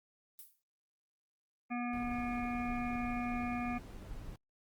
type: noise with exponential decay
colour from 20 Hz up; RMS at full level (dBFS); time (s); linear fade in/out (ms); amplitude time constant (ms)
violet; -46; 0.39-0.62; 1; 48
type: harmonic tone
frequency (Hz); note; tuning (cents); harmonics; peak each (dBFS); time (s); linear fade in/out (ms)
242.3; B3; -33; 1 / 3 / 5 / 7 / 9 / 10; -36 / -41 / -45 / -51 / -48 / -47; 1.7-3.79; 20
type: noise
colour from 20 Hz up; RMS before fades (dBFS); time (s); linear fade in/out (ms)
brown; -46; 1.93-4.36; 2
effects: Opus 32 kbps